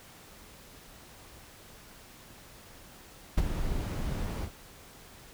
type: noise with ADSR envelope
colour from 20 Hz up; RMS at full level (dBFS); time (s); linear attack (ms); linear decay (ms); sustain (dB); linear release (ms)
brown; -23; 3.37-4.51; 13; 28; -9; 82
effects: pink hiss -52 dBFS RMS until 5.33 s